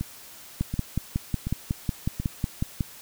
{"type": "two click trains", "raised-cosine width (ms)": 5, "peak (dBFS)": [-16, -12], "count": [4, 13], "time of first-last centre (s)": [[0.01, 2.2], [0.61, 2.808]], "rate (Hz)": [1.37, 5.46], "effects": ["white hiss -46 dBFS RMS until 3.01 s"]}